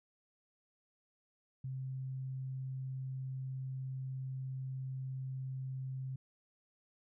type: tone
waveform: sine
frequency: 131.6 Hz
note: C3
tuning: 10 cents sharp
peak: -38 dBFS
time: 1.64-6.16 s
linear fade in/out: 5 ms
effects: none